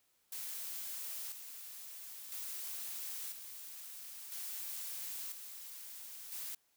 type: noise with tremolo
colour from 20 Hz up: blue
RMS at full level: -43 dBFS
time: 0.32-6.55 s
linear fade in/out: 5 ms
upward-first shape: square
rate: 0.5 Hz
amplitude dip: 50%
effects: white hiss -75 dBFS RMS until 6.76 s